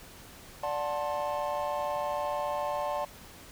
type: chord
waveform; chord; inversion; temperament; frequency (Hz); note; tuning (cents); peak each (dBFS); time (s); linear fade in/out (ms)
triangle; D dominant seventh; none; just; 587.3 / 734.2 / 881 / 1057.2; D5 / F#5 / A5 / C6; 0 / -14 / +2 / +18; -31 / -35 / -33 / -35; 0.63-3.05; 5
effects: pink hiss -50 dBFS RMS until 3.51 s